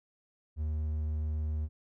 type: tone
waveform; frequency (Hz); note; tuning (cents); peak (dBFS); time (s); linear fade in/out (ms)
triangle; 76.8; D#2; -22; -28; 0.56-1.69; 50
effects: none